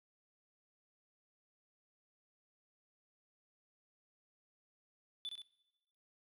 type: tone with echo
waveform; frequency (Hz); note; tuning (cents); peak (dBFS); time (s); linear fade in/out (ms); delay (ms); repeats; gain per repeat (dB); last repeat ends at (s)
triangle; 3490; A7; -15; -37; 5.25-5.29; 0; 64; 2; -4; 5.418
effects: noise-tail reverb RT60 1.0 s tail -21 dB re dry + tanh soft clip ceiling -35 dBFS